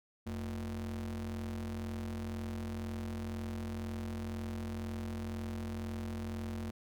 square ring-modulated tone, 68 Hz, C#2, 33 cents flat, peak -35 dBFS, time 0.26-6.71 s, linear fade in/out 10 ms, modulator 157 Hz, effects none

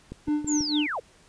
click train, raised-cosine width 3 ms, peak -23 dBFS, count 4, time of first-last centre 0.12-0.608 s, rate 6.15 Hz
triangle tone with tremolo, 298.5 Hz, D4, 28 cents sharp, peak -19 dBFS, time 0.27-0.87 s, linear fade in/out 10 ms, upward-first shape sine, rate 4.4 Hz, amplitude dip 80%
sine linear sweep, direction down, 7459 to 384.9 Hz, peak -27 dBFS, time 0.47-1 s, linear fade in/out 10 ms
effects pink hiss -57 dBFS RMS until 1.28 s + resampled to 22050 Hz

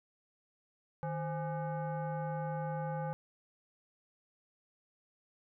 sine tone with frequency modulation, 155.2 Hz, D#3, 4 cents flat, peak -34 dBFS, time 1.03-3.13 s, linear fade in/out 0 ms, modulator 678 Hz, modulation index 1.1, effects none

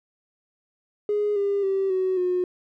triangle tone with pitch steps, 415.3 / 401.2 / 387.5 / 374.3 / 361.5 Hz, G#4 / G4 / G4 / F#4 / F#4, 0 / +40 / -20 / +20 / -40 cents, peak -17 dBFS, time 1.09-2.44 s, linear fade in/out 2 ms, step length 270 ms, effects tanh soft clip ceiling -18 dBFS

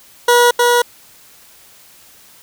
20% pulse tone with echo, 482.6 Hz, B4, 40 cents flat, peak -3 dBFS, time 0.28-0.51 s, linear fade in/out 5 ms, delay 310 ms, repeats 1, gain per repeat -2 dB, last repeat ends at 0.82 s, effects white hiss -45 dBFS RMS until 2.42 s

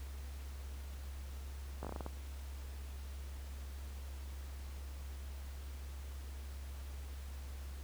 slowing click train, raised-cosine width 1 ms, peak -28 dBFS, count 8, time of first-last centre 1.83-2.064 s, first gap 17 ms, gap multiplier 1.22, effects added 68 Hz sine -43 dBFS peak until 7.83 s + pink hiss -57 dBFS RMS until 7.83 s

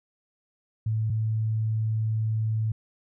sine tone pair in turn, 110 / 110 Hz, A2 / A2, 0 / 0 cents, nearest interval unison, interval 0 cents, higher neither, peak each -23 / -23 dBFS, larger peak neither, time 0.86-1.1 / 1.1-2.72 s, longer second, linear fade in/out 5 ms, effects none

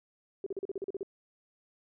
sine tone bursts, 390.3 Hz, G4, 8 cents flat, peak -32 dBFS, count 10, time 0.44-1.031 s, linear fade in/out 2 ms, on 24 ms, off 39 ms, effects none

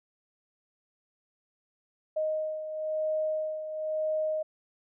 sine beating tone pair, 622.3 / 623.3 Hz, D#5 / D#5, 0 / +3 cents, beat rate 1 Hz, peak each -29 / -36 dBFS, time 2.16-4.43 s, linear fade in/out 10 ms, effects none

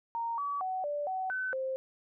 sine tone with pitch steps, 927 / 1141 / 749 / 585 / 753 / 1516 / 526 Hz, A#5 / C#6 / F#5 / D5 / F#5 / F#6 / C5, -10 / +50 / +21 / -7 / +30 / +42 / +9 cents, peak -31 dBFS, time 0.15-1.76 s, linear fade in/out 0 ms, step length 230 ms, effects none

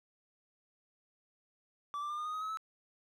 triangle tone with pitch steps, 1159 / 1178.6 / 1198.5 / 1218.7 / 1239.3 / 1260.3 / 1281.5 / 1303.2 Hz, D6 / D6 / D6 / D#6 / D#6 / D#6 / E6 / E6, -23 / +6 / +35 / -36 / -7 / +22 / -49 / -20 cents, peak -34 dBFS, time 1.94-2.572 s, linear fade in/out 0 ms, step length 79 ms, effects none

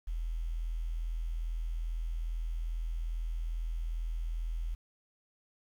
sine tone, 41.2 Hz, E1, in tune, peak -32 dBFS, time 0.07-4.75 s, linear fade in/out 10 ms, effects 10-bit

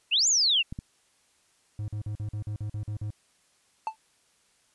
sine exponential two-way sweep, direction up then down, 2512 to 7310 to 2612 Hz, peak -20 dBFS, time 0.11-0.63 s, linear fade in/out 20 ms, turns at 0.28 s
clicks, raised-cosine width 5 ms, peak -23 dBFS, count 2, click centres 0.725 / 0.789 s
triangle tone bursts, 105.3 Hz, G#2, 24 cents sharp, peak -28 dBFS, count 10, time 1.79-3.104 s, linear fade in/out 0 ms, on 90 ms, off 46 ms
triangle tone with exponential decay, 880 Hz, A5, in tune, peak -21 dBFS, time 3.87-3.96 s, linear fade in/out 1 ms, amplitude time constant 18 ms
effects white hiss -66 dBFS RMS until 4.74 s + resampled to 24000 Hz

